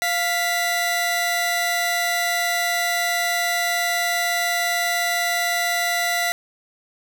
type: tone pair together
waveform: sawtooth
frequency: 698.5 / 1975.7 Hz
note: F5 / B6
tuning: 0 / 0 cents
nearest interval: octave + tritone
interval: 1800 cents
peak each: -19 dBFS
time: 0.02-6.32 s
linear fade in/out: 0 ms
effects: none